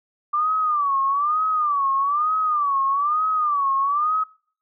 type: tone with vibrato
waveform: sine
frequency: 1174.7 Hz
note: D6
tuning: in tune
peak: -18 dBFS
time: 0.33-4.24 s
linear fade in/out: 10 ms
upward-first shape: sine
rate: 1.1 Hz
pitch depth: 140 cents each way
effects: noise-tail reverb RT60 0.5 s tail -22 dB re dry